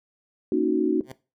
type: chord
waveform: sine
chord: D# minor seventh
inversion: second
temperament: equal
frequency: 233.1 / 277.2 / 311.1 / 370 Hz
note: A#3 / C#4 / D#4 / F#4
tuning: 0 / 0 / 0 / 0 cents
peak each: -28 / -27 / -24 / -23 dBFS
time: 0.52-1.01 s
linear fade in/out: 2 ms
type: tone with exponential growth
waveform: 10% pulse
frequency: 131.1 Hz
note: C3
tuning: 4 cents sharp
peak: -26 dBFS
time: 1.03-1.12 s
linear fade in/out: 2 ms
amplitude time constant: 19 ms
effects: noise-tail reverb RT60 0.3 s tail -18 dB re dry